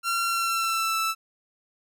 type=tone with pitch glide; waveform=sawtooth; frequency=1369 to 1320.8 Hz; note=F6 to E6; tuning=-35 to +3 cents; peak=-20 dBFS; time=0.03-1.15 s; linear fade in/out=50 ms; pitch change=-62 cents; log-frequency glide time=0.25-0.98 s; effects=none